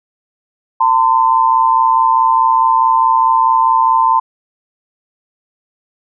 sine tone pair together, 903 / 1027.7 Hz, A5 / C6, +45 / -31 cents, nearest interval major second, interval 224 cents, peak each -11 dBFS, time 0.8-4.2 s, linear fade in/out 10 ms, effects none

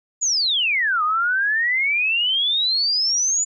sine exponential two-way sweep, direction down then up, 7060 to 1209 to 7060 Hz, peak -17 dBFS, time 0.21-3.45 s, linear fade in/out 20 ms, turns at 1.03 s, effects none

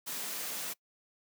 white high-pass noise, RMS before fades -38 dBFS, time 0.06-0.74 s, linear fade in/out 20 ms, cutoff 150 Hz, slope 24 dB/octave, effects noise-tail reverb RT60 0.1 s tail -23 dB re dry

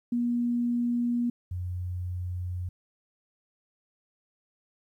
sine tone pair in turn, 239.7 / 90.02 Hz, A#3 / F#2, +48 / -47 cents, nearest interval octave + perfect fourth, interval 1695 cents, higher first, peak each -24 / -30 dBFS, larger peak first, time 0.12-1.3 / 1.51-2.69 s, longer neither, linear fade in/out 5 ms, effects 11-bit

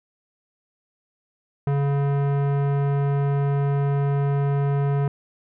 sine tone with tanh clipping, 140.9 Hz, C#3, 29 cents sharp, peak -21 dBFS, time 1.67-5.08 s, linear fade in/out 2 ms, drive 18 dB, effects none

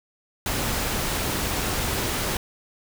pink noise, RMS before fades -26 dBFS, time 0.46-2.37 s, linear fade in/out 2 ms, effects none

